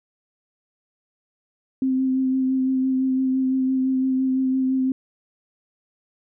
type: tone with vibrato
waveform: sine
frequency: 261.6 Hz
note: C4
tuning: in tune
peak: -18 dBFS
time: 1.82-4.92 s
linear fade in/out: 2 ms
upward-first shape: sine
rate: 5.9 Hz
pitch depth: 16 cents each way
effects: none